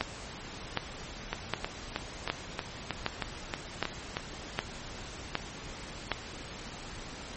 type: two click trains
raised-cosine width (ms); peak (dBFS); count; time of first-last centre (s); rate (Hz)
0.3; -11 / -14; 9 / 10; 0.01-6.117 / 1.33-4.169; 1.31 / 3.17
effects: pink hiss -43 dBFS RMS until 7.36 s + MP3 32 kbps